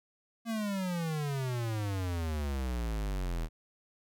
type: exponential sweep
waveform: square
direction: down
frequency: 233.1 to 39.24 Hz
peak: -32 dBFS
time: 0.45-3.49 s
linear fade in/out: 50 ms
effects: none